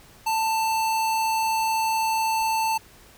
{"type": "tone", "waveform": "square", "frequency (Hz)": 888, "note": "A5", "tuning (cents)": 16, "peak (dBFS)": -22, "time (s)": [0.26, 2.78], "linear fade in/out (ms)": 10, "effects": ["pink hiss -51 dBFS RMS until 3.17 s"]}